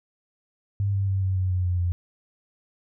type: tone with pitch steps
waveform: sine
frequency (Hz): 100 / 98.17 / 96.37 / 94.61 / 92.87 / 91.17 / 89.5 / 87.86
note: G2 / G2 / G2 / F#2 / F#2 / F#2 / F2 / F2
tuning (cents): +35 / +3 / -29 / +39 / +7 / -25 / +43 / +11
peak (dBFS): -21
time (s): 0.8-1.92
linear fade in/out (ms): 0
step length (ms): 140
effects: none